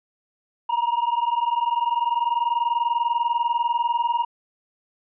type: tone pair together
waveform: triangle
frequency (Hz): 935.8 / 956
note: A#5 / A#5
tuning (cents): +6 / +43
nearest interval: unison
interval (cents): 37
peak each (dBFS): -21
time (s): 0.69-4.25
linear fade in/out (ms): 10
effects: resampled to 8000 Hz